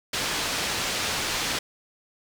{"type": "low-pass noise", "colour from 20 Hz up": "white", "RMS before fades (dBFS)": -28, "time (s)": [0.13, 1.59], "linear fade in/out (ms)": 5, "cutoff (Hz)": 5200, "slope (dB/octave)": 12, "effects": []}